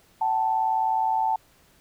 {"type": "tone pair together", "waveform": "sine", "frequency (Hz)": [760.5, 880], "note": ["F#5", "A5"], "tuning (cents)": [47, 0], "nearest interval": "minor third", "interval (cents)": 253, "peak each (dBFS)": [-26, -22], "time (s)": [0.21, 1.36], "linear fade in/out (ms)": 5, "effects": ["pink hiss -59 dBFS RMS until 1.8 s"]}